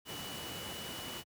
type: tone in noise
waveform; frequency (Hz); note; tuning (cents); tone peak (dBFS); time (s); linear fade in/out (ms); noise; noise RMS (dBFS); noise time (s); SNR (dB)
sine; 2950; F#7; -6; -46; 0.05-1.24; 50; pink; -43; 0.05-1.24; -6
effects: high-pass 100 Hz 12 dB/octave